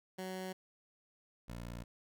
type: tone pair in turn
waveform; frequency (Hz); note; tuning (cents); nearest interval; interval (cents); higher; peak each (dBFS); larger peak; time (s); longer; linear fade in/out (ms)
15% pulse; 186.7 / 58.81; F#3 / A#1; +16 / +16; octave + minor sixth; 2000; first; -34 / -37; first; 0.18-0.53 / 1.48-1.84; second; 10
effects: none